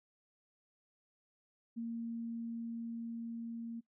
sine tone with level ramp, 231.1 Hz, A#3, 15 cents flat, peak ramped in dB -37 to -40 dBFS, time 1.76-3.81 s, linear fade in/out 20 ms, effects noise-tail reverb RT60 0.1 s tail -21 dB re dry

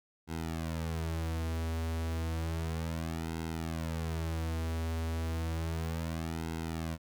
sawtooth tone with flanger, 81.5 Hz, E2, 19 cents flat, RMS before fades -35 dBFS, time 0.27-6.98 s, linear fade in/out 50 ms, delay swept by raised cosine 1.7 to 5.9 ms, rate 0.32 Hz, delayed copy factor -0.95, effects none

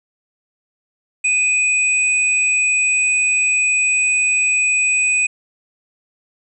sine tone pair together, 2489 / 7888 Hz, D#7 / B8, 0 / -3 cents, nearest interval octave + minor sixth, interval 1997 cents, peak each -14 / -21 dBFS, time 1.24-5.27 s, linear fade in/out 10 ms, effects none

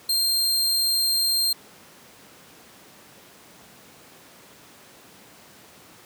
sawtooth tone, 4186 Hz, C8, in tune, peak -17 dBFS, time 0.09-1.53 s, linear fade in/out 5 ms, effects pink hiss -49 dBFS RMS until 6.05 s + high-pass 150 Hz 12 dB/octave

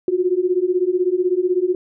sine beating tone pair, 353.9 / 369.9 Hz, F4 / F#4, +23 / 0 cents, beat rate 16 Hz, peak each -19 / -18 dBFS, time 0.08-1.75 s, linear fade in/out 2 ms, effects none

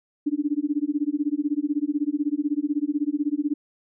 sine tone with tremolo, 293.7 Hz, D4, in tune, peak -18 dBFS, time 0.26-3.54 s, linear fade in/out 10 ms, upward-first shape sine, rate 16 Hz, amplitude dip 100%, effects none

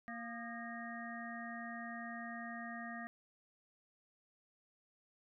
harmonic tone with a mistuned harmonic, 232.5 Hz, A#3, 4 cents flat, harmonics 1 / 3 / 5 / 7 / 8, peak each -47 / -49 / -52 / -54 / -48 dBFS, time 0.08-3.07 s, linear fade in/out 0 ms, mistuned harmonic 5, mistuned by +83 cents, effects none

